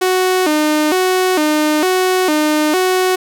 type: tone with vibrato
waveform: sawtooth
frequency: 335.6 Hz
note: E4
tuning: 31 cents sharp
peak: -8 dBFS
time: 0.01-3.16 s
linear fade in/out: 10 ms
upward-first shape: square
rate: 1.1 Hz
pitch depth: 170 cents each way
effects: none